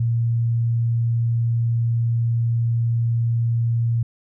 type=tone; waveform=sine; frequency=116.54 Hz; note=A#2; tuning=in tune; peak=-17 dBFS; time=0-4.03 s; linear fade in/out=5 ms; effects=none